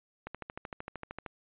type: click train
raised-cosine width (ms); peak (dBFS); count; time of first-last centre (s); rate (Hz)
0.5; -24; 14; 0.27-1.262; 13.1
effects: resampled to 8000 Hz